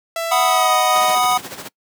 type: tone with pitch glide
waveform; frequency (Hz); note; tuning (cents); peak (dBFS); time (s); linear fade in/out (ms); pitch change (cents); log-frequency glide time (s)
sawtooth; 665 to 624.1; E5 to D#5; +15 to +5; -17; 0.16-1.15; 2; -110; 0.41-0.74
type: chord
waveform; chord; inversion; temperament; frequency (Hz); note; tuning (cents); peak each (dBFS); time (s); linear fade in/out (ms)
square; B major; second; equal; 740 / 987.8 / 1244.5; F#5 / B5 / D#6; 0 / 0 / 0; -18 / -22 / -19; 0.31-1.38; 10
type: noise with tremolo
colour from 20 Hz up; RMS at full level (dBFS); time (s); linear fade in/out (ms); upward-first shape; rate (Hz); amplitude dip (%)
pink; -29; 0.94-1.69; 20; sine; 14; 65
effects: noise-tail reverb RT60 0.1 s tail -24 dB re dry + high-pass 200 Hz 12 dB/octave